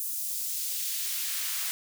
white noise with high-pass filter sweep, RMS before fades -32 dBFS, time 0-1.71 s, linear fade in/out 0 ms, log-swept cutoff 8900 to 1300 Hz, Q 0.73, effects none

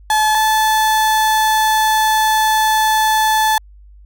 35% pulse tone pair in turn, 861 / 870 Hz, A5 / A5, -38 / -20 cents, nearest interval unison, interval 18 cents, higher second, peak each -10 dBFS, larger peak neither, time 0.1-0.35 / 0.35-3.58 s, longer second, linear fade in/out 2 ms, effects added 50 Hz sine -39 dBFS peak until 4.05 s

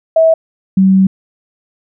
sine tone pair in turn, 648 / 190.82 Hz, E5 / G3, -30 / -46 cents, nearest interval octave + major sixth, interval 2116 cents, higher first, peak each -5 dBFS, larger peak neither, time 0.16-0.34 / 0.77-1.07 s, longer second, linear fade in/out 5 ms, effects none

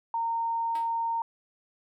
sine tone, 920 Hz, A#5, 23 cents flat, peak -26 dBFS, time 0.14-1.22 s, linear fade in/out 2 ms
5% pulse tone with exponential decay, 322.5 Hz, E4, 38 cents flat, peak -31 dBFS, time 0.75-0.97 s, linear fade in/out 2 ms, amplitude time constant 46 ms
effects none

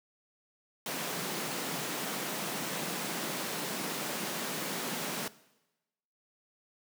pink high-pass noise, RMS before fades -36 dBFS, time 0.86-5.28 s, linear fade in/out 2 ms, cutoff 150 Hz, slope 48 dB/octave, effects noise-tail reverb RT60 1.0 s tail -19 dB re dry

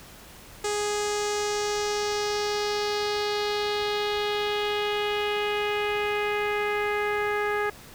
sawtooth tone with low-pass filter sweep, 415.3 Hz, G#4, in tune, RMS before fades -27 dBFS, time 0.64-7.7 s, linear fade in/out 5 ms, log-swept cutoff 7700 to 1800 Hz, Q 2.6, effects pink hiss -47 dBFS RMS until 7.94 s

